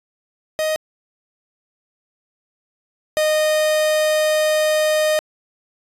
45% pulse tone pair in turn, 624 / 616.5 Hz, D#5 / D#5, +5 / -16 cents, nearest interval unison, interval 21 cents, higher first, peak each -18 / -15 dBFS, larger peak second, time 0.59-0.76 / 3.17-5.19 s, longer second, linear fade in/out 0 ms, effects resampled to 32000 Hz

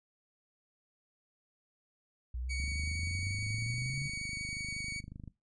sine exponential sweep, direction up, 59.2 to 142.9 Hz, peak -35 dBFS, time 2.34-4.08 s, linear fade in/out 5 ms
sawtooth tone with vibrato, 2246 Hz, C#7, 22 cents sharp, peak -34 dBFS, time 2.49-5.01 s, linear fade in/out 20 ms, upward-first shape square, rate 11 Hz, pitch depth 8 cents each way
click train, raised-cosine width 5 ms, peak -33 dBFS, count 69, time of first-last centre 2.6-5.277 s, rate 25.4 Hz
effects noise-tail reverb RT60 0.2 s tail -19 dB re dry + resampled to 22050 Hz

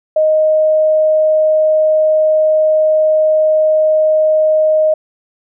sine tone, 622.3 Hz, D#5, in tune, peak -8 dBFS, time 0.16-4.94 s, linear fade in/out 5 ms, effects none

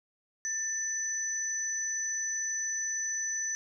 sine tone pair together, 1782 / 5989 Hz, A6 / F#8, +22 / +20 cents, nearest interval octave + major sixth, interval 2098 cents, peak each -37 / -31 dBFS, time 0.45-3.55 s, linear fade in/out 0 ms, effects none

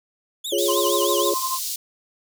sawtooth tone with vibrato, 3329 Hz, G#7, 3 cents sharp, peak -24 dBFS, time 0.44-1.3 s, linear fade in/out 10 ms, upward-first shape triangle, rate 6.4 Hz, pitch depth 270 cents each way
sine chord, Db major, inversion first, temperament equal, 349.2 / 415.3 / 554.4 Hz, F4 / Ab4 / Db5, 0 / 0 / 0 cents, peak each -24 dBFS, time 0.52-1.34 s, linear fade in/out 5 ms
pink high-pass noise, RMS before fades -28 dBFS, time 0.58-1.76 s, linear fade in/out 5 ms, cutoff 4200 Hz, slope 24 dB/octave
sine tone with tremolo, 1045 Hz, C6, 2 cents flat, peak -21 dBFS, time 0.68-1.59 s, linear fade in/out 10 ms, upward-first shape triangle, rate 12 Hz, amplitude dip 80%
effects none

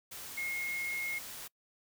sine tone in noise, 2154 Hz, C7, 50 cents sharp, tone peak -34 dBFS, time 0.37-1.19 s, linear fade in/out 10 ms, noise white, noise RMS -45 dBFS, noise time 0.11-1.48 s, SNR +8 dB, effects noise-tail reverb RT60 0.1 s tail -24 dB re dry

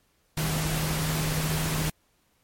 sine tone in noise, 156.4 Hz, D#3, 9 cents sharp, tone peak -27 dBFS, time 0.37-1.9 s, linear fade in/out 5 ms, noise pink, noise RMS -30 dBFS, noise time 0.37-1.9 s, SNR 0 dB, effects pink hiss -68 dBFS RMS until 2.43 s + MP3 64 kbps

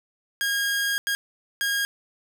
sawtooth tone bursts at uneven times, 1629 Hz, G#6, 34 cents flat, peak -19 dBFS, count 3, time 0.41-0.98 / 1.07-1.15 / 1.61-1.85 s, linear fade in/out 0 ms, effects 9-bit

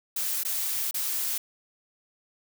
blue noise with dropouts, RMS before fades -29 dBFS, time 0.16-1.38 s, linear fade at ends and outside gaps 5 ms, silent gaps 0.435-0.449 / 0.911-0.942 s, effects none

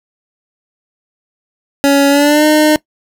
25% pulse tone with pitch glide, 280 to 305.3 Hz, C#4 to D#4, +18 to -33 cents, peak -3 dBFS, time 1.84-2.76 s, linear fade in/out 0 ms, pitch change +149 cents, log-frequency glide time 2.09-2.45 s, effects noise-tail reverb RT60 0.1 s tail -20 dB re dry

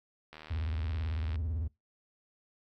click train, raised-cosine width 0.3 ms, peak -31 dBFS, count 81, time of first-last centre 0.33-1.357 s, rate 77.9 Hz
triangle tone with vibrato, 79.6 Hz, D#2, 40 cents sharp, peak -29 dBFS, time 0.5-1.68 s, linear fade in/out 10 ms, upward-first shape sine, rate 18 Hz, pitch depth 210 cents each way
effects noise-tail reverb RT60 0.2 s tail -23 dB re dry

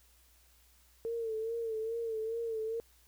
sine tone with vibrato, 451.2 Hz, A4, 44 cents sharp, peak -33 dBFS, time 1.05-2.8 s, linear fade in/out 0 ms, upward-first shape sine, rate 2.4 Hz, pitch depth 55 cents each way, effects added 60 Hz sine -65 dBFS peak until 3.07 s + white hiss -66 dBFS RMS until 3.07 s

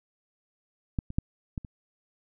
clicks, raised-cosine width 5 ms, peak -15 / -25 / -12 / -20 / -28 dBFS, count 5, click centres 0.988 / 1.104 / 1.185 / 1.578 / 1.648 s, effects none

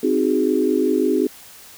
sine chord, Ab dominant seventh, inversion first, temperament equal, 261.6 / 311.1 / 370 / 415.3 Hz, C4 / Eb4 / Gb4 / Ab4, 0 / 0 / 0 / 0 cents, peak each -21 dBFS, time 0.03-1.27 s, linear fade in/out 5 ms, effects white hiss -43 dBFS RMS until 1.77 s

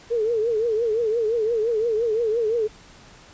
sine tone with vibrato, 450.3 Hz, A4, 40 cents sharp, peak -19 dBFS, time 0.1-2.68 s, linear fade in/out 20 ms, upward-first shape triangle, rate 5.8 Hz, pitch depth 130 cents each way, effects pink hiss -48 dBFS RMS until 3.33 s + resampled to 16000 Hz

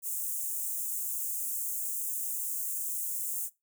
white high-pass noise, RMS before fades -34 dBFS, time 0.02-3.5 s, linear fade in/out 50 ms, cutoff 6900 Hz, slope 48 dB/octave, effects noise-tail reverb RT60 0.2 s tail -19 dB re dry

